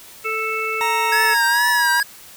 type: harmonic tone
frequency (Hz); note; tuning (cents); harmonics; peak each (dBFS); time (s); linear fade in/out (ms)
440; A4; 0; 1 / 3 / 5 / 6; -27 / -25 / -26 / -26; 0.24-1.35; 20
type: tone with pitch glide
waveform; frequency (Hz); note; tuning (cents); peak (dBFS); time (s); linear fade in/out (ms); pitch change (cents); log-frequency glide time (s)
40% pulse; 932.3 to 959.6; A#5 to A#5; 0 to +50; -18; 0.81-2; 0; +50; 1.44-1.62
type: tone with vibrato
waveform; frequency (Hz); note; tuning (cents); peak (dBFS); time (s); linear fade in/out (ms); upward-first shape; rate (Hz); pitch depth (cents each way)
square; 1661.2; G#6; 0; -17; 1.12-2.03; 5; triangle; 2.2; 100
effects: white hiss -42 dBFS RMS until 2.36 s